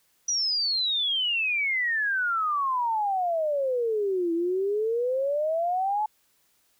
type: exponential two-way sweep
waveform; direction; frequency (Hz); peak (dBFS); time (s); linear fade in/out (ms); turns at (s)
sine; down then up; 5900 to 329.6 to 868; -23; 0.28-6.06; 5; 4.33
effects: white hiss -67 dBFS RMS until 6.79 s